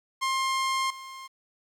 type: tone with level steps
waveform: sawtooth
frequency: 1061 Hz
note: C6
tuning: 24 cents sharp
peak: -21 / -36 dBFS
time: 0.21-1.28 s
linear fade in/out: 20 ms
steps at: 0.9 s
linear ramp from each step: 5 ms
effects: low-pass 9000 Hz 12 dB/octave + 10-bit